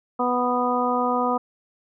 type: harmonic tone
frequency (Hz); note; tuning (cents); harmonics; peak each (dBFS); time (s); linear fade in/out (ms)
247.1; B3; +1; 1 / 2 / 3 / 4 / 5; -26 / -26 / -26 / -26 / -26; 0.19-1.38; 10
effects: none